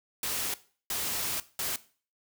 white noise bursts at uneven times, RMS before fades -32 dBFS, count 3, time 0.23-0.54 / 0.9-1.4 / 1.59-1.76 s, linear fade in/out 2 ms, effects noise-tail reverb RT60 0.4 s tail -17 dB re dry

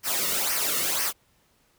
white noise with flanger, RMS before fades -26 dBFS, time 0.03-1.13 s, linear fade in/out 50 ms, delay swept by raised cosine 0.26 to 1.26 ms, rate 2 Hz, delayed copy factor -0.7, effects pink hiss -65 dBFS RMS until 1.78 s

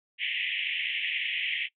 white band-pass noise, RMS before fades -31 dBFS, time 0.18-1.69 s, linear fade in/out 50 ms, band 1900 to 3200 Hz, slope 96 dB/octave, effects noise-tail reverb RT60 0.1 s tail -21 dB re dry

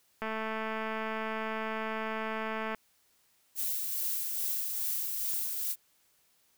click train, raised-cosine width 0.5 ms, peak -21 dBFS, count 557, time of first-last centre 0.22-2.747 s, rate 220 Hz
violet noise with tremolo, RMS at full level -32 dBFS, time 3.55-5.76 s, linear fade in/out 50 ms, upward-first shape sine, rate 2.4 Hz, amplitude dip 30%
effects white hiss -69 dBFS RMS until 6.57 s

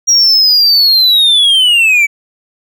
triangle linear sweep, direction down, 5710 to 2265 Hz, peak -4 dBFS, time 0.07-2.07 s, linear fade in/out 20 ms, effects none

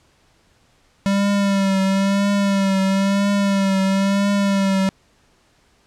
square tone with vibrato, 196.6 Hz, G3, 5 cents sharp, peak -16 dBFS, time 1.06-4.89 s, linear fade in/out 0 ms, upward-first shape triangle, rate 1 Hz, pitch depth 46 cents each way, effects pink hiss -58 dBFS RMS until 5.86 s + low-pass 8000 Hz 12 dB/octave

